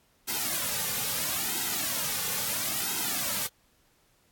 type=noise with flanger; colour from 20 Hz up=white; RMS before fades=-30 dBFS; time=0.27-3.48 s; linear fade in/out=20 ms; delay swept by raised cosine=1.7 to 3.1 ms; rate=0.75 Hz; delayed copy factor=-0.9; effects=pink hiss -66 dBFS RMS until 4.31 s + AAC 64 kbps